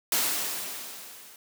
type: noise with level ramp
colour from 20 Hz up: white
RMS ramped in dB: -24 to -50 dBFS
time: 0.12-1.36 s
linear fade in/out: 2 ms
effects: high-pass 200 Hz 12 dB/octave